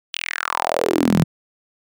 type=tone with high-pass filter sweep; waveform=sawtooth; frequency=41.68 Hz; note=E1; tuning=20 cents sharp; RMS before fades=-20 dBFS; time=0.13-1.24 s; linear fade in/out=10 ms; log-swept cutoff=3200 to 150 Hz; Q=5.2; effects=none